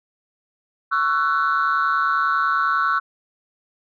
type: tone cluster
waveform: sine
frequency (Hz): 1112 / 1338 / 1488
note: C#6 / E6 / F#6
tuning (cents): +5 / +25 / +9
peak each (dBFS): -21 / -19 / -21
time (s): 0.91-3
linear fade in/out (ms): 20
effects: tanh soft clip ceiling -12 dBFS